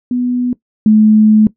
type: tone pair in turn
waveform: sine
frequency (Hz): 247 / 215.1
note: B3 / A3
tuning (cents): 0 / -39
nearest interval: major second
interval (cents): 239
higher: first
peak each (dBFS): -12 / -4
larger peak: second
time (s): 0.11-0.53 / 0.86-1.47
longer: second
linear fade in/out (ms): 2
effects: noise-tail reverb RT60 0.1 s tail -18 dB re dry